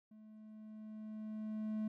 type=tone with level ramp; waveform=triangle; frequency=215.8 Hz; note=A3; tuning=33 cents flat; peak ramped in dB=-54 to -33 dBFS; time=0.11-1.88 s; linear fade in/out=5 ms; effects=none